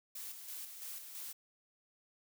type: noise with tremolo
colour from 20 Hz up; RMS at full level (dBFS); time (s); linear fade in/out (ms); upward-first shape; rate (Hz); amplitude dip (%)
blue; -45; 0.15-1.33; 5; square; 3; 45
effects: none